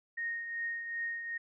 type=tone with tremolo; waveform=sine; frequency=1858 Hz; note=A#6; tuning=6 cents flat; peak=-32 dBFS; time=0.17-1.38 s; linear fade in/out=10 ms; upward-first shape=triangle; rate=2.6 Hz; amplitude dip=55%; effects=none